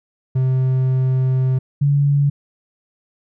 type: tone pair in turn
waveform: triangle / sine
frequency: 130 / 142.5 Hz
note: C3 / C#3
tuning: -11 / +48 cents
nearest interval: major second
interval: 159 cents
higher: second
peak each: -12 dBFS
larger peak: neither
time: 0.35-1.59 / 1.81-2.3 s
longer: first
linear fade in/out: 10 ms
effects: none